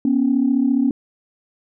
sine tone pair together, 242.4 / 277.1 Hz, B3 / C#4, -32 / -1 cents, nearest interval major second, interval 231 cents, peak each -17 / -16 dBFS, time 0.05-0.91 s, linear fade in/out 2 ms, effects tanh soft clip ceiling -7 dBFS

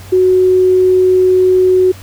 sine tone, 370 Hz, F#4, in tune, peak -6 dBFS, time 0.12-1.92 s, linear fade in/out 10 ms, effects added 95 Hz sine -32 dBFS peak until 2.02 s + pink hiss -37 dBFS RMS until 2.02 s

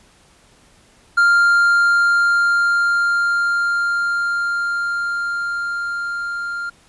triangle tone with level ramp, 1396.9 Hz, F6, in tune, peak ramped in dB -8 to -21 dBFS, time 1.17-6.7 s, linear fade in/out 10 ms, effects pink hiss -52 dBFS RMS until 6.88 s + resampled to 24000 Hz

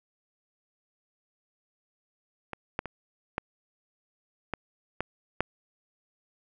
clicks, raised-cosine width 0.5 ms, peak -20 / -13 / -21 / -13 / -15 / -14 / -9 dBFS, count 7, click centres 2.533 / 2.791 / 2.857 / 3.381 / 4.537 / 5.006 / 5.406 s, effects none

